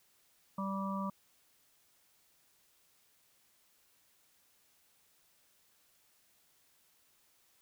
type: harmonic tone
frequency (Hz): 194.7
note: G3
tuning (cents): -12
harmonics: 1 / 3 / 5 / 6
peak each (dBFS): -36 / -45 / -42 / -41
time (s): 0.58-1.1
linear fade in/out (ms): 5
effects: white hiss -70 dBFS RMS until 7.61 s